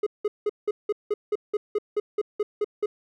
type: tone bursts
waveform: triangle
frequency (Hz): 418.1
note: G#4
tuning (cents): +12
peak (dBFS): -19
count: 14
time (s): 0.03-2.86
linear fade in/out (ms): 5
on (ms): 35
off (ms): 180
effects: none